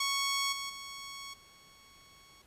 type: tone with level steps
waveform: 10% pulse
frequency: 1108.7 Hz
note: C#6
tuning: in tune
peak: -21 / -28 / -34 / -49 dBFS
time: 0-2.42 s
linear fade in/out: 5 ms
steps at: 0.52 / 0.69 / 1.33 s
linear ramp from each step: 10 ms
effects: pink hiss -64 dBFS RMS until 2.46 s + resampled to 32000 Hz